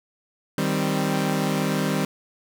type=chord; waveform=sawtooth; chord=C minor; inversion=first; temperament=equal; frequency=155.56 / 196 / 261.6 Hz; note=Eb3 / G3 / C4; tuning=0 / 0 / 0 cents; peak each=-22 / -21 / -23 dBFS; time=0.58-2.05 s; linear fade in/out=2 ms; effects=none